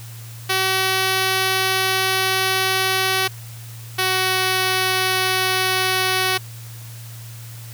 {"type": "tone pair in turn", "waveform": "5% pulse", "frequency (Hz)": [379.1, 374.7], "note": ["F#4", "F#4"], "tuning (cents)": [42, 22], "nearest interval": "unison", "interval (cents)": 20, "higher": "first", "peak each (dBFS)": -6, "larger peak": "neither", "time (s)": [[0.49, 3.28], [3.98, 6.38]], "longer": "first", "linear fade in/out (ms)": 10, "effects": ["added 115 Hz sine -34 dBFS peak until 7.73 s", "white hiss -42 dBFS RMS until 7.73 s"]}